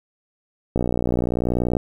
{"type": "click train", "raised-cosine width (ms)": 2, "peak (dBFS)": -8, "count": 62, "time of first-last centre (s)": [0.76, 1.768], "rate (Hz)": 60.5, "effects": ["8-bit"]}